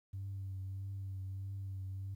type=tone with vibrato; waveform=sine; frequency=96.6 Hz; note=G2; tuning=25 cents flat; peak=-38 dBFS; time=0.13-2.15 s; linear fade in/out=10 ms; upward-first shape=triangle; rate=1.6 Hz; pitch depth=34 cents each way; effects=tanh soft clip ceiling -36 dBFS + 12-bit